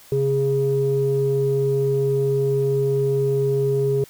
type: tone pair together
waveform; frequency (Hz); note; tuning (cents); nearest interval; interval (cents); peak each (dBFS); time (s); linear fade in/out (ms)
sine; 135.8 / 411.9; C#3 / G#4; -35 / -14; octave + perfect fifth; 1921; -21 / -18; 0.12-4.04; 2
effects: tanh soft clip ceiling -10 dBFS + white hiss -48 dBFS RMS until 4.09 s